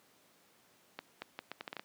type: accelerating click train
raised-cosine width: 0.3 ms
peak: -24 dBFS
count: 9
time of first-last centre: 0.99-1.795 s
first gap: 230 ms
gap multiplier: 0.74
effects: pink hiss -66 dBFS RMS until 1.84 s + high-pass 200 Hz 12 dB/octave